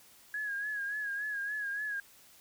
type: tone with vibrato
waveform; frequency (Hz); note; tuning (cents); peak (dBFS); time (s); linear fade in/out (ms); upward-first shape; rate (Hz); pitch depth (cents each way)
sine; 1661.2; G#6; 0; -33; 0.34-2; 2; sine; 3.5; 57
effects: white hiss -59 dBFS RMS until 2.4 s